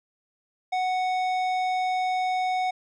sine tone with tanh clipping, 740 Hz, F#5, in tune, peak -25 dBFS, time 0.72-2.71 s, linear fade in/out 10 ms, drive 13 dB, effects none

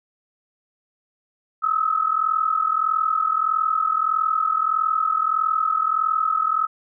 sine tone pair together, 1264.4 / 1306 Hz, D#6 / E6, +27 / -17 cents, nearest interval minor second, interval 56 cents, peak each -21 dBFS, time 1.62-6.67 s, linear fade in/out 20 ms, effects none

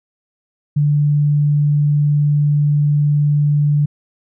sine tone, 146.83 Hz, D3, in tune, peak -11 dBFS, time 0.76-3.86 s, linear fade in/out 10 ms, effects none

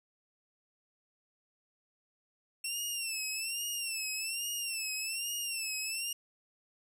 15% pulse tone with vibrato, 2701 Hz, E7, 42 cents sharp, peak -27 dBFS, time 2.64-6.13 s, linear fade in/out 5 ms, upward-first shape sine, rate 1.2 Hz, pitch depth 100 cents each way, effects none

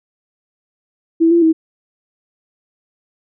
sine tone with pitch steps, 328.9 / 340.4 / 321.7 Hz, E4 / F4 / E4, -4 / -44 / -42 cents, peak -8 dBFS, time 1.2-1.53 s, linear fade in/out 20 ms, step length 110 ms, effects none

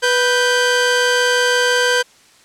sawtooth tone pair together, 492.2 / 1562.6 Hz, B4 / G6, -6 / -6 cents, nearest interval octave + minor sixth, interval 2000 cents, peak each -12 dBFS, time 0.02-2.03 s, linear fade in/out 20 ms, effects white hiss -49 dBFS RMS until 2.44 s + low-pass 8000 Hz 12 dB/octave

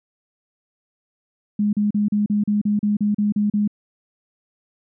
sine tone bursts, 207.7 Hz, G#3, in tune, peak -16 dBFS, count 12, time 1.59-3.677 s, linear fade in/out 5 ms, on 140 ms, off 37 ms, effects none

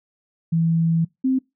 sine tone pair in turn, 164.81 / 261.6 Hz, E3 / C4, 0 / 0 cents, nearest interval minor sixth, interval 800 cents, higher second, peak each -16 dBFS, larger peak neither, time 0.52-1.05 / 1.24-1.39 s, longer first, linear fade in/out 10 ms, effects noise-tail reverb RT60 0.2 s tail -24 dB re dry

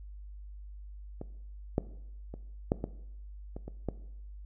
clicks, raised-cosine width 2 ms, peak -25 / -13 / -28 / -12 / -19 / -27 / -28 / -18 dBFS, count 8, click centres 1.214 / 1.781 / 2.34 / 2.719 / 2.841 / 3.565 / 3.68 / 3.887 s, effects noise-tail reverb RT60 0.8 s tail -17 dB re dry + added 50 Hz sine -43 dBFS peak until 4.45 s

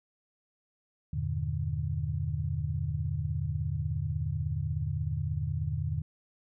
sine chord, E half-diminished seventh, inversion none, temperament just, 82.41 / 98.89 / 118.67 / 148.33 Hz, E2 / G2 / Bb2 / D3, 0 / +16 / +31 / +18 cents, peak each -34 / -36 / -36 / -33 dBFS, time 1.13-6.02 s, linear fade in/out 5 ms, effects none

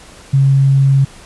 sine tone, 136.5 Hz, C#3, 26 cents flat, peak -7 dBFS, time 0.33-1.05 s, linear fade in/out 10 ms, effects pink hiss -39 dBFS RMS until 1.25 s + resampled to 24000 Hz

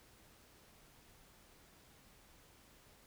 silence, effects pink hiss -64 dBFS RMS until 3.06 s

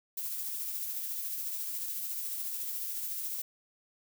violet noise with tremolo, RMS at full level -35 dBFS, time 0.17-3.42 s, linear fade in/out 5 ms, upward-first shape triangle, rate 14 Hz, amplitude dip 35%, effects none

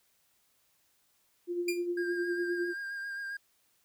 sine tone with tremolo, 349.9 Hz, F4, 3 cents sharp, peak -28 dBFS, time 1.47-2.74 s, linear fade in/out 50 ms, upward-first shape sine, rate 9.8 Hz, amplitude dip 50%
sawtooth tone with exponential decay, 2400 Hz, D7, 37 cents sharp, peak -26 dBFS, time 1.68-1.86 s, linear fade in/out 5 ms, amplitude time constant 39 ms
triangle tone with vibrato, 1608 Hz, G6, 44 cents sharp, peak -34 dBFS, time 1.97-3.37 s, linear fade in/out 5 ms, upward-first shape sine, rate 7.5 Hz, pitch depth 25 cents each way
effects white hiss -71 dBFS RMS until 3.84 s

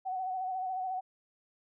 sine tone with vibrato, 748 Hz, F#5, 19 cents sharp, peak -32 dBFS, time 0.05-1.01 s, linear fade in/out 20 ms, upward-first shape sine, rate 14 Hz, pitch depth 39 cents each way, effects none

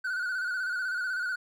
triangle tone with vibrato, 1480 Hz, F#6, in tune, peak -27 dBFS, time 0.04-1.36 s, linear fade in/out 10 ms, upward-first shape square, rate 16 Hz, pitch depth 50 cents each way, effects none

